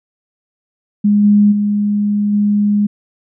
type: tone with level steps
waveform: sine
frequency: 206.3 Hz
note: G#3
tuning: 11 cents flat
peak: -8 / -6 / -12 / -10 dBFS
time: 1.04-2.87 s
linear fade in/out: 10 ms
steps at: 1.23 / 1.51 / 2.32 s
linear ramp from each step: 20 ms
effects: none